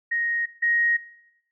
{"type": "tone pair in turn", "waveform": "sine", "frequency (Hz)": [1871, 1877.5], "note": ["A#6", "A#6"], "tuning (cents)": [6, 12], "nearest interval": "unison", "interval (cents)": 6, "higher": "second", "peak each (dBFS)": [-22, -19], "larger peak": "second", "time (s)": [[0.11, 0.46], [0.62, 0.97]], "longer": "neither", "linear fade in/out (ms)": 10, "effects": ["noise-tail reverb RT60 0.8 s tail -18 dB re dry"]}